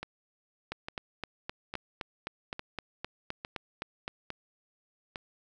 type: two click trains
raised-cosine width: 0.3 ms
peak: -19 / -21 dBFS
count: 14 / 7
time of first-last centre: 0.72-4.079 / 0.03-5.158 s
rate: 3.87 / 1.17 Hz
effects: none